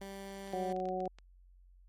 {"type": "tone", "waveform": "15% pulse", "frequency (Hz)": 196, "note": "G3", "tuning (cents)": 0, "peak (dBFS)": -37, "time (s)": [0.01, 0.73], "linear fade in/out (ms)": 5}
{"type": "clicks", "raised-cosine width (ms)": 0.2, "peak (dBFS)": -36, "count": 10, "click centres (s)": [0.476, 0.527, 0.7, 0.764, 0.801, 0.855, 0.888, 1.004, 1.056, 1.186]}
{"type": "harmonic tone", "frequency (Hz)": 185, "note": "F#3", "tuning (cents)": 0, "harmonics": [1, 2, 3, 4], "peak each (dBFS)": [-42, -38, -39, -37], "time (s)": [0.53, 1.08], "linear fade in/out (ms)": 5}
{"effects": ["added 45 Hz sine -57 dBFS peak until 1.88 s", "MP3 64 kbps"]}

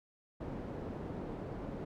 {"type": "low-pass noise", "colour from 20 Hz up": "white", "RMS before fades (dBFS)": -42, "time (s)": [0.4, 1.85], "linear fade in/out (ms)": 10, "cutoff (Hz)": 410, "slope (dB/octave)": 12, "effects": []}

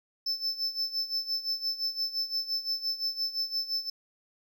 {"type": "tone with tremolo", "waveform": "triangle", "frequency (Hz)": 5274, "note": "E8", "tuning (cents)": 0, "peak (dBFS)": -25, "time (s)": [0.26, 3.9], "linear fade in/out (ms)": 5, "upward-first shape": "sine", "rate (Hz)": 5.8, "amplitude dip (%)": 80, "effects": ["11-bit"]}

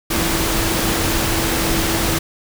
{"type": "tone in noise", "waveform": "sine", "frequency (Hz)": 329.9, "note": "E4", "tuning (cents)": 1, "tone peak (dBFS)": -24, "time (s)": [0.1, 2.19], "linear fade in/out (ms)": 10, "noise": "pink", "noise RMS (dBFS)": -19, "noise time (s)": [0.1, 2.19], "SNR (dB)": -8, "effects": []}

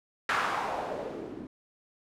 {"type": "noise with low-pass filter sweep", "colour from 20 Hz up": "blue", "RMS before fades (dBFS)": -33, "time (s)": [0.29, 1.47], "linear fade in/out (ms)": 2, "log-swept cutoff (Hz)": [1500, 250], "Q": 2.3, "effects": []}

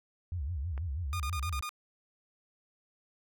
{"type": "tone with vibrato", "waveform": "sine", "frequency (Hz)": 77.4, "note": "D#2", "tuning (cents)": -9, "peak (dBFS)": -32, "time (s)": [0.32, 1.61], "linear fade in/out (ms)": 0, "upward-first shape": "sine", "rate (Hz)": 6.2, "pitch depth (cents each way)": 280}
{"type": "click", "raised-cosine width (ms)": 0.5, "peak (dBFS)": -31, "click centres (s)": 0.778}
{"type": "tone bursts", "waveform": "sawtooth", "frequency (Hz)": 1220, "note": "D#6", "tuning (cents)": -34, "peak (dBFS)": -32, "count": 6, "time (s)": [1.13, 1.692], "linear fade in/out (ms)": 0, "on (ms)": 67, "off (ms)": 32}
{"effects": []}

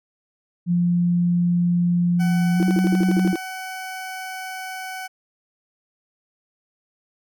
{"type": "tone with pitch glide", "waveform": "sine", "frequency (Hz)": [174.61, 186.06], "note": ["F3", "F#3"], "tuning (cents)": [0, 10], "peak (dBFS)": -16, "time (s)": [0.66, 3.35], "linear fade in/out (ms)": 50, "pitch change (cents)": 110, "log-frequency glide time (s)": [2.53, 2.67]}
{"type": "tone", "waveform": "20% pulse", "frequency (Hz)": 752, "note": "F#5", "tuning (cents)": 28, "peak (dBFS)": -25, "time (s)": [2.19, 5.08], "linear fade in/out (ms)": 20}
{"type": "tone bursts", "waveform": "sine", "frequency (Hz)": 329.6, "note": "E4", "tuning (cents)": 0, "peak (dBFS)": -19, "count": 10, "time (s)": [2.6, 3.357], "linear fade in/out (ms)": 0, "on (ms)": 28, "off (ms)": 53}
{"effects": []}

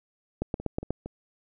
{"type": "two click trains", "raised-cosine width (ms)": 2, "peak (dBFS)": [-14, -23], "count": [5, 3], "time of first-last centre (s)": [[0.42, 0.906], [0.6, 1.06]], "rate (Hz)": [8.23, 4.35], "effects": []}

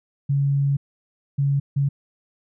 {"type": "tone bursts at uneven times", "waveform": "sine", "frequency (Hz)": 140, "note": "C#3", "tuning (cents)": 18, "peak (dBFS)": -17, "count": 3, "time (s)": [[0.29, 0.77], [1.38, 1.6], [1.76, 1.89]], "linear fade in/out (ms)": 10, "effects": []}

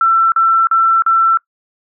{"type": "tone bursts", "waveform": "sine", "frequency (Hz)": 1341, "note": "E6", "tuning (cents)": 29, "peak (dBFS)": -8, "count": 4, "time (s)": [0.01, 1.373], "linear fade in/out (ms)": 2, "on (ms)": 310, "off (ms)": 41, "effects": ["noise-tail reverb RT60 0.1 s tail -22 dB re dry"]}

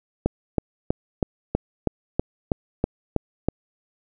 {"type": "click train", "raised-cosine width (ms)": 2, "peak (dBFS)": -6, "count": 11, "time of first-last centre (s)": [0.26, 3.486], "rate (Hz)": 3.1, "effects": []}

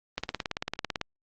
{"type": "click train", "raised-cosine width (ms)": 0.2, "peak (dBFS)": -12, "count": 16, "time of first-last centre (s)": [0.18, 1.013], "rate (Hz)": 18, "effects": ["low-pass 5000 Hz 12 dB/octave", "Opus 32 kbps"]}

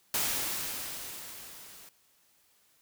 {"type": "noise with level ramp", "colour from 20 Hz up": "white", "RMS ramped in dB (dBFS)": [-29, -52], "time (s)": [0.14, 1.89], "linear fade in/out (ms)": 2, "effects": ["white hiss -67 dBFS RMS until 2.81 s"]}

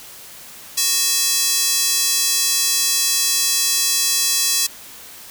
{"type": "tone with high-pass filter", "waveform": "square", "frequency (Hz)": 370, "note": "F#4", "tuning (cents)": 0, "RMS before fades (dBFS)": -18, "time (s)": [0.77, 4.67], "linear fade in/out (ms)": 10, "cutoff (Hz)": 5400, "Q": 1.1, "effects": ["white hiss -39 dBFS RMS until 5.3 s"]}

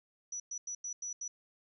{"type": "tone bursts at uneven times", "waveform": "sine", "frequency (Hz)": 5900, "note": "F#8", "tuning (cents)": -6, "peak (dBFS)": -37, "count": 6, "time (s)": [[0.32, 0.4], [0.51, 0.58], [0.67, 0.75], [0.84, 0.93], [1.02, 1.13], [1.21, 1.28]], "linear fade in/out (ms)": 5, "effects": []}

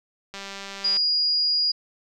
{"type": "click train", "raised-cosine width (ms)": 0.2, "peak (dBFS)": -19, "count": 125, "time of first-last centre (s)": [0.34, 0.969], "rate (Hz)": 197}
{"type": "tone", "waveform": "sine", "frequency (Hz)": 4872, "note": "D#8", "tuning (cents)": -37, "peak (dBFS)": -19, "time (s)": [0.84, 1.72], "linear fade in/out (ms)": 10}
{"effects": []}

